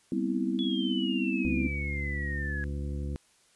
sine chord, C major seventh, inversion second, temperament just, 196.22 / 245.3 / 261.6 / 327 Hz, G3 / B3 / C4 / E4, +2 / -12 / 0 / -14 cents, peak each -32 dBFS, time 0.12-1.67 s, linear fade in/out 2 ms
sine exponential sweep, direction down, 3413 to 1661.2 Hz, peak -34 dBFS, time 0.59-2.64 s, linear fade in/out 0 ms
harmonic tone, 71.4 Hz, D2, 48 cents flat, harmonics 1 / 2 / 3 / 4 / 5 / 7, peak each -32 / -38 / -42 / -44 / -46 / -49 dBFS, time 1.45-3.16 s, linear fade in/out 0 ms
effects white hiss -64 dBFS RMS until 3.55 s + resampled to 24000 Hz

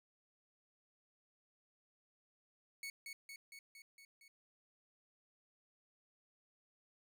sawtooth tone with echo, 2217 Hz, C#7, in tune, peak -40 dBFS, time 2.83-2.9 s, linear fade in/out 2 ms, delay 230 ms, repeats 6, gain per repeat -3 dB, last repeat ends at 4.28 s, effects none

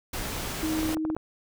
pink noise, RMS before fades -33 dBFS, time 0.13-0.95 s, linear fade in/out 5 ms
sine tone, 314.6 Hz, D#4, 19 cents sharp, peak -26 dBFS, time 0.63-1.15 s, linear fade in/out 0 ms
clicks, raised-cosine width 1 ms, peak -20 dBFS, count 8, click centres 0.79 / 0.831 / 0.892 / 0.928 / 0.97 / 1.051 / 1.101 / 1.166 s
effects none

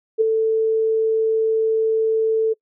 sine tone with ADSR envelope, 443.2 Hz, A4, 13 cents sharp, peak -10 dBFS, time 0.18-2.54 s, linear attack 31 ms, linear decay 11 ms, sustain -5 dB, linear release 19 ms, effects noise-tail reverb RT60 0.1 s tail -25 dB re dry

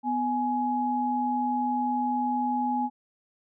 sine tone pair together, 249 / 838 Hz, B3 / G#5, +14 / +15 cents, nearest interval octave + major sixth, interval 2101 cents, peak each -28 / -26 dBFS, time 0.03-2.9 s, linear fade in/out 50 ms, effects none

